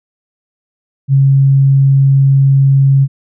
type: tone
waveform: sine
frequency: 136.7 Hz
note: C#3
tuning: 24 cents flat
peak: -5 dBFS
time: 1.08-3.08 s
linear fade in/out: 50 ms
effects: none